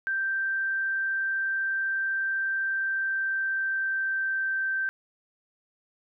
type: tone with pitch glide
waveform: sine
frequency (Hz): 1568 to 1558.1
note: G6 to G6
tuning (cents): 0 to -11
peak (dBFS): -25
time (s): 0.07-4.89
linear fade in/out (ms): 0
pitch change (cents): -11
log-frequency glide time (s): 2.64-4.75
effects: none

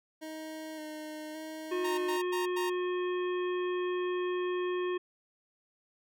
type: tone with vibrato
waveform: 25% pulse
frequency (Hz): 311.1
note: D#4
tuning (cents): 0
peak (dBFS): -36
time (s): 0.21-2.18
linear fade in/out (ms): 20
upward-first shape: square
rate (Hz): 0.88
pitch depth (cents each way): 18
type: harmonic tone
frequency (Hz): 360.5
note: F#4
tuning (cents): -45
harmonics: 1 / 3 / 5 / 7 / 9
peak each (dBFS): -30 / -40 / -44 / -47 / -49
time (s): 1.71-4.98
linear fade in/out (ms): 10
type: tone bursts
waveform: sawtooth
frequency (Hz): 929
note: A#5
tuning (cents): -6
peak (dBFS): -31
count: 4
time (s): 1.84-2.7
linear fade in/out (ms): 10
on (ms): 140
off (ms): 100
effects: none

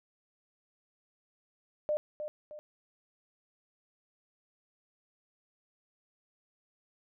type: tone with echo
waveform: sine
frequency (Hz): 602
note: D5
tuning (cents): +43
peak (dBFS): -27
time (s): 1.89-1.97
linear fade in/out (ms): 0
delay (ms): 310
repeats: 2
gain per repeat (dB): -8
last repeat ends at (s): 2.59
effects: none

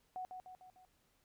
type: tone with echo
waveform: sine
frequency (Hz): 740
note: F#5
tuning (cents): 0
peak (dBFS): -40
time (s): 0.16-0.25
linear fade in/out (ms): 0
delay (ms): 150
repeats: 4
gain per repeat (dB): -5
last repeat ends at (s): 0.85
effects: pink hiss -75 dBFS RMS until 1.24 s

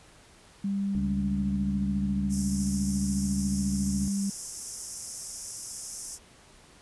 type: tone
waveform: sine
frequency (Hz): 198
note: G3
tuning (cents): +18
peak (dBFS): -26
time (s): 0.64-4.3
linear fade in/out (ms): 5
type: harmonic tone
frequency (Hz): 70.7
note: C#2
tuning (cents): +35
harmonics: 1 / 2 / 3 / 4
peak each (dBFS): -34 / -37 / -39 / -40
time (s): 0.95-4.08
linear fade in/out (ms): 0
type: high-pass noise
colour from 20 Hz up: pink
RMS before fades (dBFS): -37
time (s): 2.29-6.19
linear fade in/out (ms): 50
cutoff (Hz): 5200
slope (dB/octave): 96
effects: pink hiss -55 dBFS RMS until 6.81 s + resampled to 24000 Hz

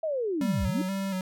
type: linear two-way sweep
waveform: sine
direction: down then up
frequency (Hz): 659.3 to 55 to 323.8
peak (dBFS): -26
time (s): 0.03-0.82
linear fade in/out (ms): 5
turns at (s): 0.64
type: tone with vibrato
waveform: square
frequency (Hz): 190.2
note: F#3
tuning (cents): +48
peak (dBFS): -29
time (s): 0.41-1.21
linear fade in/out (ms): 2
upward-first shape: square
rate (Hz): 2.1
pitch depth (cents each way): 40
effects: none

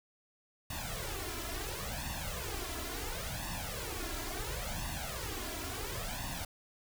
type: noise with flanger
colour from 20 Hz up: pink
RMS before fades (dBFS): -39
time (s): 0.7-6.45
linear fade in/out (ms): 5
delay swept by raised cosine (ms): 1.1 to 3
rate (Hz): 0.72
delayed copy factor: +0.85
effects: none

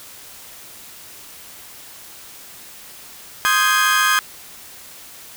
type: chord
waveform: 35% pulse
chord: Ab major seventh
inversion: first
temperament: equal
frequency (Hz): 1046.5 / 1244.5 / 1568 / 1661.2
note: C6 / Eb6 / G6 / Ab6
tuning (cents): 0 / 0 / 0 / 0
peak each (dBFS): -21 / -17 / -18 / -18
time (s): 3.45-4.19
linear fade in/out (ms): 0
effects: white hiss -40 dBFS RMS until 5.36 s

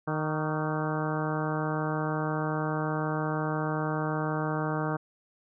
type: harmonic tone with a mistuned harmonic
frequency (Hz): 154.4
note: D#3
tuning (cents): -13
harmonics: 1 / 2 / 3 / 4 / 5 / 6 / 7 / 8 / 9 / 10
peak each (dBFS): -31 / -34 / -36 / -37 / -38 / -39 / -39 / -40 / -41 / -41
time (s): 0.07-4.97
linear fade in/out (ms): 10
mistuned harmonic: 7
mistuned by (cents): +58
effects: none

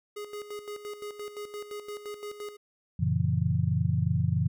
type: tone with tremolo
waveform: square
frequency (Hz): 415.3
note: G#4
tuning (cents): 0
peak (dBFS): -36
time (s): 0.16-2.57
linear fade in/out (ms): 10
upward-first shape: square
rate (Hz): 5.8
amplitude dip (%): 65
type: chord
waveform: sine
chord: F# dominant seventh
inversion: none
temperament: just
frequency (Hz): 92.5 / 115.62 / 138.75 / 166.5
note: F#2 / A#2 / C#3 / E3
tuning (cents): 0 / -14 / +2 / +18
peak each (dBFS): -29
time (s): 2.99-4.48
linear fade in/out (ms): 10
effects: none

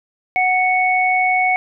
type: tone pair together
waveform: sine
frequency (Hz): 739.8 / 2217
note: F#5 / C#7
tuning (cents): 0 / 0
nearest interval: octave + perfect fifth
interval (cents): 1900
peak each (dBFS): -16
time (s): 0.36-1.56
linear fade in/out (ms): 0
effects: none

